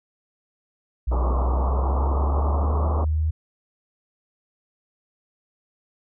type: linear sweep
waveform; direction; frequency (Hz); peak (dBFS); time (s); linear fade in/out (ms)
sine; up; 60 to 79.2; -19; 1.07-3.31; 10
type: low-pass noise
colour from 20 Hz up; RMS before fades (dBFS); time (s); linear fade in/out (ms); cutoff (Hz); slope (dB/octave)
white; -29; 1.11-3.05; 10; 1200; 96
effects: none